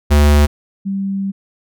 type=tone pair in turn; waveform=square / sine; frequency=73.42 / 195.49 Hz; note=D2 / G3; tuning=0 / -4 cents; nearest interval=octave + perfect fourth; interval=1696 cents; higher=second; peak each=-8 / -17 dBFS; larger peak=first; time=0.1-0.47 / 0.85-1.32 s; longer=second; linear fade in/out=20 ms; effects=none